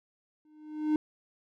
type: tone with exponential growth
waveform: triangle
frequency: 305.5 Hz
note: D#4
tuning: 32 cents flat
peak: -19 dBFS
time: 0.45-0.96 s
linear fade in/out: 2 ms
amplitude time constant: 110 ms
effects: none